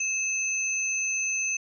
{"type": "tone pair together", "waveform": "sine", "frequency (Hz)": [2600, 6184], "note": ["E7", "G8"], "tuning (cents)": [-24, -24], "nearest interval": "octave + minor third", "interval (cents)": 1500, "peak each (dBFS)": -28, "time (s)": [0, 1.57], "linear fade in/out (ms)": 5, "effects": []}